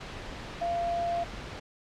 sine tone in noise, 688 Hz, F5, 26 cents flat, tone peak -27 dBFS, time 0.61-1.24 s, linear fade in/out 10 ms, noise pink, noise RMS -40 dBFS, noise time 0-1.6 s, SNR +10 dB, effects low-pass 4000 Hz 12 dB/octave

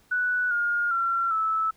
sine tone with pitch steps, 1480 / 1420.5 / 1363.5 / 1308.7 Hz, F#6 / F6 / F6 / E6, 0 / +29 / -42 / -13 cents, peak -22 dBFS, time 0.11-1.71 s, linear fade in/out 10 ms, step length 400 ms, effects pink hiss -61 dBFS RMS until 1.76 s

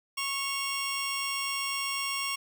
20% pulse tone pair together, 1100 / 2772 Hz, C#6 / F7, -14 / -14 cents, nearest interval octave + major third, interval 1600 cents, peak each -28 dBFS, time 0.17-2.36 s, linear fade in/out 10 ms, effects none

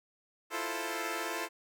10% pulse chord, F major seventh, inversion third, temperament equal, 329.6 / 349.2 / 440 / 523.3 Hz, E4 / F4 / A4 / C5, 0 / 0 / 0 / 0 cents, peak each -31 / -32 / -30 / -33 dBFS, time 0.5-1.49 s, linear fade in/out 50 ms, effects none

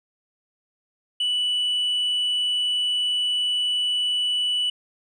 sine tone with tanh clipping, 2963 Hz, F#7, 2 cents sharp, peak -21 dBFS, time 1.2-4.7 s, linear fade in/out 5 ms, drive 1 dB, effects none

